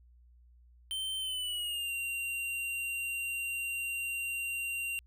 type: tone with pitch glide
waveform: square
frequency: 3103 to 2764 Hz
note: G7 to F7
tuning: -18 to -19 cents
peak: -34 dBFS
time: 0.91-4.99 s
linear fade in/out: 0 ms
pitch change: -201 cents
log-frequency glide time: 1.18-1.92 s
effects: added 60 Hz sine -57 dBFS peak until 5.06 s